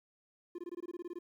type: tone bursts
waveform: triangle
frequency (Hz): 349.2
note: F4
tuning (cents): 0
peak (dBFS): -37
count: 12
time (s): 0.55-1.189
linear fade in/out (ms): 5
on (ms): 34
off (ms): 21
effects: 12-bit